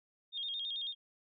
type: tone with vibrato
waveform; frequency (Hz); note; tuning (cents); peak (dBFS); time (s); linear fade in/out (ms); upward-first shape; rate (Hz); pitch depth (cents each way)
sine; 3450; A7; -35; -36; 0.32-0.95; 50; square; 9.1; 99
effects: none